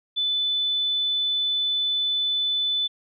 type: tone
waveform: sine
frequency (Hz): 3500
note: A7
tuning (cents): -10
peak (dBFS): -21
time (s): 0.16-2.88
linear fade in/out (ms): 20
effects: none